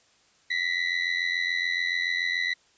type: ring-modulated tone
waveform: 35% pulse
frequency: 1978 Hz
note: B6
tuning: 2 cents sharp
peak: -20 dBFS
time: 0.5-2.54 s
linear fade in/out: 10 ms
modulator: 43.5 Hz
effects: white hiss -62 dBFS RMS until 2.77 s + resampled to 16000 Hz